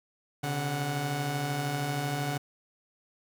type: tone cluster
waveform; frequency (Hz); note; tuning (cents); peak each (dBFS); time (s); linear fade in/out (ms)
sawtooth; 130.2 / 143.1 / 736; C3 / D3 / F#5; -8 / -45 / -9; -35 / -27 / -31; 0.43-2.38; 10
effects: none